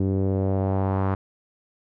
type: tone with low-pass filter sweep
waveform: sawtooth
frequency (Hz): 96.2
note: G2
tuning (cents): -32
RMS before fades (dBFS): -23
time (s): 0-1.15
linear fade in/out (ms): 5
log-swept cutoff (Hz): 340 to 1200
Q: 1.9
effects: none